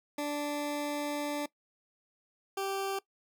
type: tone pair in turn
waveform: 20% pulse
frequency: 292.5 / 390.4 Hz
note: D4 / G4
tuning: -7 / -7 cents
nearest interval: perfect fourth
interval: 500 cents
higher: second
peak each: -27 / -27 dBFS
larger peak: neither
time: 0.18-1.46 / 2.57-2.99 s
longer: first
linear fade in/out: 5 ms
effects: noise-tail reverb RT60 0.1 s tail -20 dB re dry